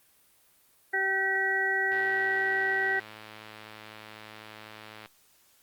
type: harmonic tone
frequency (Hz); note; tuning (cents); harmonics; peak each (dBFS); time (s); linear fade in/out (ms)
385.3; G4; -30; 1 / 2 / 4 / 5; -34 / -34 / -30 / -27; 0.93-3; 10
type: click train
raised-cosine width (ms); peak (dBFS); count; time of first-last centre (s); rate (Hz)
0.3; -28; 340; 1.92-5.059; 108
effects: white hiss -63 dBFS RMS until 5.62 s + Opus 32 kbps